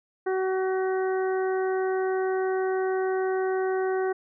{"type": "harmonic tone", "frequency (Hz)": 377.2, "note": "F#4", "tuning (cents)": 33, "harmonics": [1, 2, 3, 4, 5], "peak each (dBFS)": [-24, -32, -39, -37, -41], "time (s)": [0.26, 4.13], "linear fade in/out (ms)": 10, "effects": []}